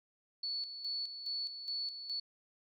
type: tone with tremolo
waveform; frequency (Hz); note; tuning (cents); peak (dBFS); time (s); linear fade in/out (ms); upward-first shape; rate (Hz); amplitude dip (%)
sine; 4435; C#8; 0; -35; 0.43-2.2; 5; square; 2.4; 60
effects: none